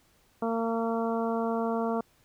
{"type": "harmonic tone", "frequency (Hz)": 228.3, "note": "A#3", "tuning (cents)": -36, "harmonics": [1, 2, 3, 4, 5, 6], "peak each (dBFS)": [-30, -31, -33, -37, -38, -42], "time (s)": [0.42, 2.01], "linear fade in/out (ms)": 5, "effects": ["pink hiss -65 dBFS RMS until 2.24 s"]}